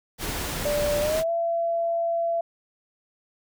pink noise, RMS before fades -30 dBFS, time 0.18-1.24 s, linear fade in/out 50 ms
sine tone with pitch glide, 587.3 to 674.6 Hz, D5 to E5, 0 to +40 cents, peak -22 dBFS, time 0.65-2.41 s, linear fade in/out 5 ms, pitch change +240 cents, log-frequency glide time 1-1.3 s
effects none

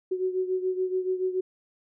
sine beating tone pair, 370 / 377 Hz, F#4 / F#4, 0 / +32 cents, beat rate 7 Hz, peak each -26 / -31 dBFS, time 0.11-1.41 s, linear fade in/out 10 ms, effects none

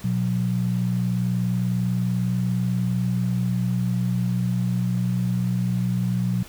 sine tone pair together, 121.74 / 181.9 Hz, B2 / F#3, -24 / -29 cents, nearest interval perfect fifth, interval 695 cents, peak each -23 dBFS, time 0.04-6.43 s, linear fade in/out 5 ms, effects pink hiss -44 dBFS RMS until 6.48 s

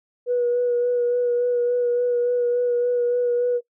sine tone with vibrato, 486 Hz, B4, 28 cents flat, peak -17 dBFS, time 0.26-3.61 s, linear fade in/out 50 ms, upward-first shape sine, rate 3.5 Hz, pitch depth 18 cents each way, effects noise-tail reverb RT60 0.1 s tail -20 dB re dry + tanh soft clip ceiling -13 dBFS

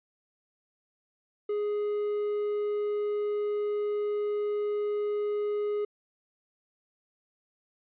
triangle tone, 415.7 Hz, G#4, 2 cents sharp, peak -25 dBFS, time 1.49-5.85 s, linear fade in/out 5 ms, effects resampled to 8000 Hz

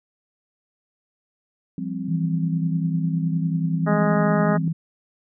sine chord, F suspended second, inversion none, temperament equal, 174.61 / 196 / 261.6 Hz, F3 / G3 / C4, 0 / 0 / 0 cents, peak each -30 dBFS, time 1.78-4.68 s, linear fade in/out 2 ms
sine tone with pitch glide, 164.8 to 163.57 Hz, E3 to E3, 0 to -13 cents, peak -21 dBFS, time 2.08-4.73 s, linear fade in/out 10 ms, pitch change -13 cents, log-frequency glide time 2.88-4.47 s
harmonic tone, 207.7 Hz, G#3, in tune, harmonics 1 / 2 / 3 / 4 / 5 / 6 / 7 / 8 / 9, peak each -22 / -27 / -24 / -29 / -34 / -28 / -33 / -35 / -36 dBFS, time 3.86-4.58 s, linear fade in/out 20 ms
effects none

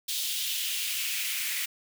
white noise with high-pass filter sweep, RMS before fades -31 dBFS, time 0.08-1.66 s, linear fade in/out 10 ms, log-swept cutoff 3500 to 2100 Hz, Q 2.8, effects none

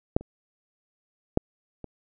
clicks, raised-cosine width 2 ms, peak -6 / -28 / -6 / -24 dBFS, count 4, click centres 0.165 / 0.21 / 1.374 / 1.843 s, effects none

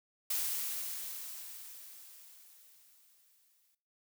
blue noise with exponential decay, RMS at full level -33 dBFS, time 0.3-3.75 s, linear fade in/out 5 ms, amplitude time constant 750 ms, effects noise-tail reverb RT60 0.4 s tail -17 dB re dry

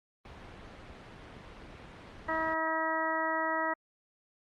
pink noise, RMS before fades -47 dBFS, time 0.25-2.54 s, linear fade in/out 2 ms
harmonic tone, 320.6 Hz, E4, 48 cents flat, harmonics 1 / 2 / 3 / 4 / 5 / 6, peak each -39 / -35 / -34 / -35 / -40 / -34 dBFS, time 2.28-3.74 s, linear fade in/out 10 ms
effects low-pass 3000 Hz 12 dB/octave + Opus 32 kbps

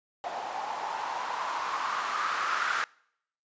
violet noise with low-pass filter sweep, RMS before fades -32 dBFS, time 0.24-2.84 s, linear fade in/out 0 ms, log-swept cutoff 750 to 1400 Hz, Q 4.8, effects noise-tail reverb RT60 0.7 s tail -25 dB re dry + resampled to 16000 Hz

